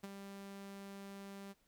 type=tone with ADSR envelope; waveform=sawtooth; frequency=197.6 Hz; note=G3; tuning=14 cents sharp; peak=-38 dBFS; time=0.03-1.54 s; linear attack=11 ms; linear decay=26 ms; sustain=-6 dB; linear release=29 ms; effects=pink hiss -75 dBFS RMS until 1.67 s